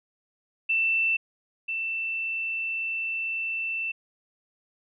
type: tone pair in turn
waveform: sine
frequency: 2671 / 2671 Hz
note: E7 / E7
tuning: +22 / +22 cents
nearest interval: unison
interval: 0 cents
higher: neither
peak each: -21 / -27 dBFS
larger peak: first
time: 0.69-1.17 / 1.68-3.92 s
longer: second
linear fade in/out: 10 ms
effects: none